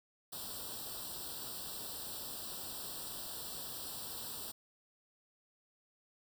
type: noise with comb filter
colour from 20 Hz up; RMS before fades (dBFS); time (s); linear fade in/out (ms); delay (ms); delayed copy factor
white; -44; 0.32-4.52; 10; 0.23; +1
effects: none